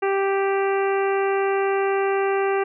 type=harmonic tone; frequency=392 Hz; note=G4; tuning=in tune; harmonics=1 / 2 / 3 / 4 / 5 / 6 / 7; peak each=-20 / -26 / -30 / -32 / -34 / -36 / -37 dBFS; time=0.02-2.64 s; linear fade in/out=10 ms; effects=none